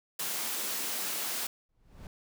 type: high-pass noise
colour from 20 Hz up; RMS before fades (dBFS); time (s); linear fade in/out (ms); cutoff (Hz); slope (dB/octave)
white; -34; 0.19-1.47; 5; 160; 48
type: noise with exponential growth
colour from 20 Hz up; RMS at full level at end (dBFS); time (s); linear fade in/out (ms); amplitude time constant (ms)
brown; -39; 1.69-2.07; 2; 82
effects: none